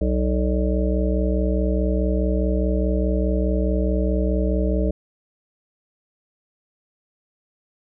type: harmonic tone with a mistuned harmonic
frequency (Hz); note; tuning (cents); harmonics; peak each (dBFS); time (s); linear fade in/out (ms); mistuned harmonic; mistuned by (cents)
62.6; B1; +24; 1 / 3 / 5 / 7 / 9 / 10; -20 / -25 / -27 / -28 / -30 / -30; 0.01-4.91; 5; 10; -50
effects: none